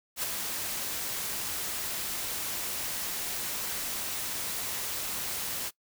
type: noise with ADSR envelope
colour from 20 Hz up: white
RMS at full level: -29 dBFS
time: 0.16-5.71 s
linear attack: 74 ms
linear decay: 5 ms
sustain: -5 dB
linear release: 35 ms
effects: noise-tail reverb RT60 0.1 s tail -21 dB re dry